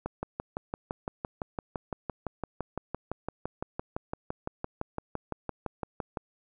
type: click train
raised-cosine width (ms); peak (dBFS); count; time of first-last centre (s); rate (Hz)
1; -18; 37; 0.06-6.172; 5.89
effects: none